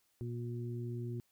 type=harmonic tone; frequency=119.5 Hz; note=A#2; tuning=43 cents sharp; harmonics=1 / 2 / 3; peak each=-38 / -46 / -45 dBFS; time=0.21-1.2 s; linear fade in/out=0 ms; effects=white hiss -75 dBFS RMS until 1.31 s